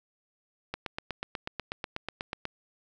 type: click train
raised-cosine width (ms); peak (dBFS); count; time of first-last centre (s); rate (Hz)
0.3; -17; 15; 0.74-2.454; 8.17
effects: none